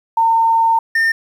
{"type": "tone pair in turn", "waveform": ["sine", "triangle"], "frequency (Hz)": [909, 1813], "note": ["A#5", "A#6"], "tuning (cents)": [-44, -49], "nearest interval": "octave", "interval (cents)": 1195, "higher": "second", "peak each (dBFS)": -10, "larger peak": "neither", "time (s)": [[0.17, 0.79], [0.95, 1.12]], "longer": "first", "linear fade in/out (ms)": 5, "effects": ["8-bit"]}